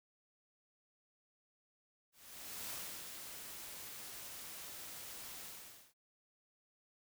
white noise with ADSR envelope, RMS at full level -44 dBFS, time 2.12-5.94 s, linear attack 590 ms, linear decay 330 ms, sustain -5 dB, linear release 500 ms, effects none

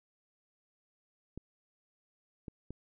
clicks, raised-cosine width 3 ms, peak -29 dBFS, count 3, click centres 1.376 / 2.482 / 2.706 s, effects none

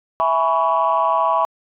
sine chord, C# minor seventh, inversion first, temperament equal with one note detuned, 659.3 / 830.6 / 987.8 / 1120.3 Hz, E5 / G#5 / B5 / C#6, 0 / 0 / 0 / +18 cents, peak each -20 / -22 / -18 / -19 dBFS, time 0.2-1.45 s, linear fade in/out 0 ms, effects tanh soft clip ceiling -7 dBFS

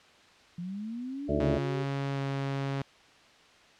sine linear sweep, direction up, 168.6 to 392 Hz, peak -34 dBFS, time 0.58-1.84 s, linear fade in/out 5 ms
harmonic tone, 72.7 Hz, D2, 17 cents flat, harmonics 1 / 2 / 3 / 4 / 5 / 6 / 8 / 9, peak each -34 / -34 / -34 / -34 / -34 / -34 / -34 / -34 dBFS, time 1.28-1.59 s, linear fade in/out 20 ms
sawtooth tone with pitch glide, 138.59 to 137.55 Hz, C#3 to C#3, 0 to -13 cents, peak -26 dBFS, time 1.4-2.82 s, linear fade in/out 2 ms, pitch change -13 cents, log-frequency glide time 2.13-2.19 s
effects white hiss -57 dBFS RMS until 3.79 s + low-pass 4000 Hz 12 dB/octave

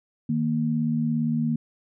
sine tone pair together, 155.58 / 233.1 Hz, D#3 / A#3, 0 / 0 cents, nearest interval perfect fifth, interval 700 cents, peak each -26 / -23 dBFS, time 0.29-1.56 s, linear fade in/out 5 ms, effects none

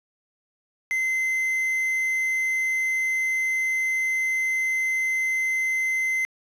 triangle tone, 2063 Hz, C7, 25 cents flat, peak -20 dBFS, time 0.91-6.25 s, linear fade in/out 0 ms, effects resampled to 32000 Hz + 8-bit

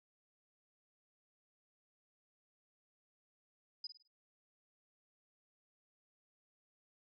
sine tone with echo, 4978 Hz, D#8, in tune, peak -40 dBFS, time 3.84-3.87 s, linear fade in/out 5 ms, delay 52 ms, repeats 4, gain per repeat -9 dB, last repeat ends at 4.078 s, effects none

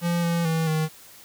square tone with pitch steps, 171.9 / 169.7 / 162.1 / 157.1 Hz, F3 / F3 / E3 / D#3, -27 / -49 / -29 / +17 cents, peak -22 dBFS, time 0.01-0.89 s, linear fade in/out 50 ms, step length 220 ms, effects white hiss -48 dBFS RMS until 1.24 s

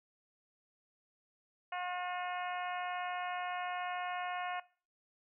harmonic tone, 359.3 Hz, F4, 49 cents sharp, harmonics 2 / 3 / 4 / 5 / 6 / 7 / 8, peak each -39 / -43 / -45 / -47 / -49 / -50 / -51 dBFS, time 1.72-4.6 s, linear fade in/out 5 ms, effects noise-tail reverb RT60 0.4 s tail -21 dB re dry

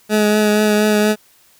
20% pulse tone with vibrato, 211.4 Hz, G#3, 31 cents sharp, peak -7 dBFS, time 0.09-1.16 s, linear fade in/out 50 ms, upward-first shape triangle, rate 4.2 Hz, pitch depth 21 cents each way, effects white hiss -52 dBFS RMS until 1.59 s

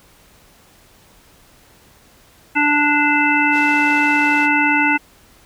harmonic tone, 293.7 Hz, D4, in tune, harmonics 1 / 3 / 5 / 7 / 9, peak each -19 / -19 / -19 / -19 / -19 dBFS, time 2.55-4.98 s, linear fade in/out 20 ms
pink band-pass noise, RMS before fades -35 dBFS, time 3.51-4.49 s, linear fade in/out 50 ms, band 370 to 6300 Hz, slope 12 dB/octave
effects pink hiss -50 dBFS RMS until 5.45 s

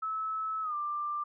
sine tone with pitch glide, 1300 to 1185.2 Hz, E6 to D6, -24 to +15 cents, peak -31 dBFS, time 0.02-1.24 s, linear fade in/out 10 ms, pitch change -161 cents, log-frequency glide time 0.62-0.75 s, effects none

